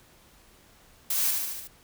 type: noise with echo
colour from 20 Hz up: blue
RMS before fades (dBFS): -27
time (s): 1.1-1.31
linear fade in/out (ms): 5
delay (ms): 73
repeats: 5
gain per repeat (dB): -3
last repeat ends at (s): 1.675
effects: pink hiss -57 dBFS RMS until 1.83 s